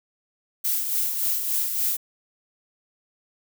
violet noise with tremolo, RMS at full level -23 dBFS, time 0.64-1.97 s, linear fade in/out 10 ms, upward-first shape sine, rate 3.5 Hz, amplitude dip 45%, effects none

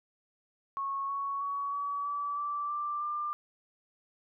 sine tone with pitch steps, 1100 / 1112.8 / 1125.7 / 1138.8 / 1152 / 1165.4 / 1179 / 1192.6 Hz, C#6 / C#6 / C#6 / C#6 / D6 / D6 / D6 / D6, -14 / +6 / +26 / +46 / -34 / -14 / +6 / +26 cents, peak -31 dBFS, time 0.77-3.33 s, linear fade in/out 0 ms, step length 320 ms, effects none

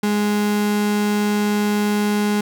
35% pulse tone, 207.7 Hz, G#3, in tune, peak -15 dBFS, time 0.03-2.41 s, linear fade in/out 5 ms, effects none

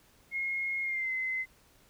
sine tone with pitch glide, 2153 to 2053 Hz, C7 to C7, +49 to -33 cents, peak -30 dBFS, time 0.31-1.46 s, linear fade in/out 50 ms, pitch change -82 cents, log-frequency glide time 0.82-1.12 s, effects pink hiss -63 dBFS RMS until 1.89 s

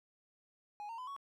triangle tone with pitch steps, 830.6 / 916.3 / 1010.8 / 1115.1 Hz, G#5 / A#5 / B5 / C#6, 0 / -30 / +40 / +10 cents, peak -40 dBFS, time 0.8-1.164 s, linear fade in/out 0 ms, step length 91 ms, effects none

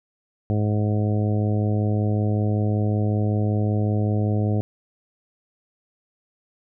harmonic tone, 105.3 Hz, G#2, 24 cents sharp, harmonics 1 / 2 / 3 / 4 / 5 / 6 / 7, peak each -20 / -26 / -30 / -32 / -34 / -36 / -37 dBFS, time 0.5-4.61 s, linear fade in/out 0 ms, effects none

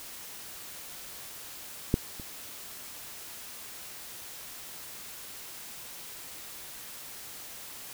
clicks, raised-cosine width 3 ms, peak -9 / -29 dBFS, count 2, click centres 1.941 / 2.198 s, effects white hiss -44 dBFS RMS until 7.93 s

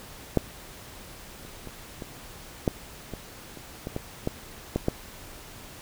clicks, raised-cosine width 2 ms, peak -6 / -30 / -27 / -22 / -8 / -21 / -28 / -18 / -16 / -12 / -11 / -9 dBFS, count 12, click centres 0.373 / 1.45 / 1.673 / 2.022 / 2.678 / 3.137 / 3.573 / 3.871 / 3.964 / 4.274 / 4.76 / 4.884 s, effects pink hiss -45 dBFS RMS until 5.81 s

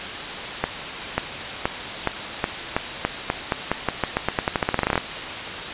accelerating click train, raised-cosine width 0.5 ms, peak -4 dBFS, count 27, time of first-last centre 0.64-4.978 s, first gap 540 ms, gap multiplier 0.88, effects white hiss -29 dBFS RMS until 5.73 s + resampled to 8000 Hz

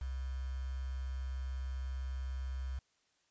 sine tone with quantisation, 65.41 Hz, C2, in tune, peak -36 dBFS, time 0.01-2.79 s, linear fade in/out 5 ms, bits 9, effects white hiss -75 dBFS RMS until 3.3 s + resampled to 16000 Hz

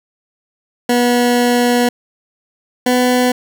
20% pulse tone pair in turn, 243 / 249.4 Hz, B3 / B3, -28 / +17 cents, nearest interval unison, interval 45 cents, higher second, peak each -6 dBFS, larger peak neither, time 0.89-1.89 / 2.86-3.32 s, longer first, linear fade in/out 5 ms, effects none

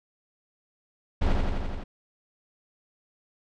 brown noise with echo, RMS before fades -23 dBFS, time 1.21-1.33 s, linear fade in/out 10 ms, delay 85 ms, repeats 6, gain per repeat -2 dB, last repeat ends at 1.84 s, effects low-pass 4000 Hz 12 dB/octave

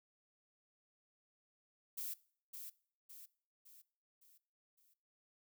violet noise with echo, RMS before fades -43 dBFS, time 1.97-2.14 s, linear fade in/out 10 ms, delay 560 ms, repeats 5, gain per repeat -6 dB, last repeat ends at 4.94 s, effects noise-tail reverb RT60 0.5 s tail -21 dB re dry

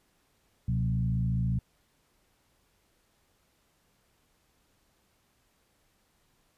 sine tone with frequency modulation, 123.47 Hz, B2, in tune, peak -25 dBFS, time 0.68-1.59 s, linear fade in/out 5 ms, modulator 54.8 Hz, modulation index 1, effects pink hiss -70 dBFS RMS until 6.57 s + resampled to 32000 Hz

